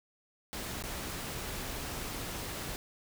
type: noise with dropouts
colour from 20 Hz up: pink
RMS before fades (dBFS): -39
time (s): 0.53-2.76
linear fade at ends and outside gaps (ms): 0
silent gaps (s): 0.824-0.838
effects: none